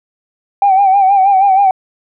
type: tone with vibrato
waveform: sine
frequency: 780 Hz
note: G5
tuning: 9 cents flat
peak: -5 dBFS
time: 0.62-1.71 s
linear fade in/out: 2 ms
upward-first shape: sine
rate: 6.3 Hz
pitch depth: 67 cents each way
effects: tanh soft clip ceiling -2 dBFS